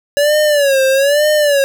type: tone with vibrato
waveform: square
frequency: 567 Hz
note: C#5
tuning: 39 cents sharp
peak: -10 dBFS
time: 0.17-1.64 s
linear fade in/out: 0 ms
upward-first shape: sine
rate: 1.1 Hz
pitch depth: 120 cents each way
effects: none